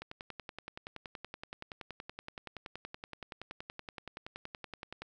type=click train; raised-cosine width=0.3 ms; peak=-26 dBFS; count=54; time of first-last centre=0.02-5.02 s; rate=10.6 Hz; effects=none